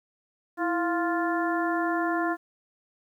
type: harmonic tone with a mistuned harmonic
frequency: 349.2 Hz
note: F4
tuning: in tune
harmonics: 1 / 2 / 3 / 4 / 5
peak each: -27 / -30 / -32 / -33 / -34 dBFS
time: 0.57-2.37 s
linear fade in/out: 50 ms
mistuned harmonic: 1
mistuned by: -92 cents
effects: 10-bit